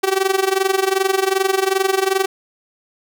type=tone with amplitude modulation; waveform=sawtooth; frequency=384.3 Hz; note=G4; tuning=34 cents flat; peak=-8 dBFS; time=0.03-2.26 s; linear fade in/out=10 ms; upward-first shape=sine; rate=22.6 Hz; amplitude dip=85%; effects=none